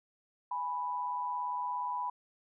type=tone pair together; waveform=sine; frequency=830.6 / 987.8 Hz; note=G#5 / B5; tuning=0 / 0 cents; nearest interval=minor third; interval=300 cents; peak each=-40 / -33 dBFS; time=0.51-2.1 s; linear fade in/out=5 ms; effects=none